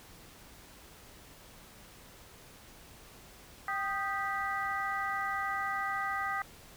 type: harmonic tone with a mistuned harmonic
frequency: 392 Hz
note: G4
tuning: in tune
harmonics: 2 / 3 / 4 / 5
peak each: -37 / -35 / -39 / -37 dBFS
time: 3.68-6.42 s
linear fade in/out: 2 ms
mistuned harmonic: 3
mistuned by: +84 cents
effects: pink hiss -54 dBFS RMS until 6.76 s